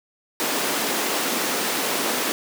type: high-pass noise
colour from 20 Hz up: pink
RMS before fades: -24 dBFS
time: 0.4-2.32 s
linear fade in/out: 0 ms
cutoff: 240 Hz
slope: 24 dB/octave
effects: none